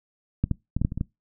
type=clicks; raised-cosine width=5 ms; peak=-9 / -11 / -12 / -11 / -9 / -19 / -17 / -13 dBFS; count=8; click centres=0.44 / 0.513 / 0.766 / 0.816 / 0.849 / 0.921 / 0.976 / 1.011 s; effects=noise-tail reverb RT60 0.2 s tail -23 dB re dry